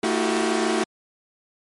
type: tone cluster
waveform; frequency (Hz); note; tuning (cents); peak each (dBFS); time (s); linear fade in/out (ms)
sawtooth; 224.1 / 323.2 / 357.7 / 384.4; A3 / E4 / F4 / G4; +32 / -34 / +41 / -34; -22; 0.03-0.84; 5
effects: MP3 48 kbps